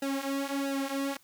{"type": "tone with flanger", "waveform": "sawtooth", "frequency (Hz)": 275.5, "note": "C#4", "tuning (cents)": -11, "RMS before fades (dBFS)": -32, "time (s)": [0.02, 1.17], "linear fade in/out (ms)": 5, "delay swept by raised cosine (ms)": [0.89, 4.99], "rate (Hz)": 1.5, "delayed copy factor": -0.8, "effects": ["white hiss -63 dBFS RMS until 1.23 s"]}